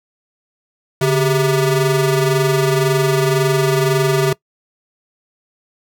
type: ring-modulated tone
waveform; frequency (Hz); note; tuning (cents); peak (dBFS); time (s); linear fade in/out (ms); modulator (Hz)
35% pulse; 265.9; C4; +28; -8; 1.01-4.33; 5; 122
effects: noise-tail reverb RT60 0.1 s tail -22 dB re dry